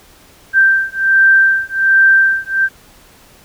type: beating tone pair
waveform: sine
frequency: 1568 / 1569.3 Hz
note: G6 / G6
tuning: 0 / +1 cents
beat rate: 1.3 Hz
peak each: -11 dBFS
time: 0.53-2.69 s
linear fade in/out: 50 ms
effects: pink hiss -45 dBFS RMS until 3.44 s